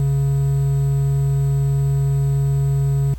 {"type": "tone with quantisation", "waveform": "triangle", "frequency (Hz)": 138.59, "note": "C#3", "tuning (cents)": 0, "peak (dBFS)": -13, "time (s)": [0, 3.14], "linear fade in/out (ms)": 2, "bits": 7, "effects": ["added 60 Hz sine -28 dBFS peak until 3.18 s", "pink hiss -51 dBFS RMS until 3.18 s"]}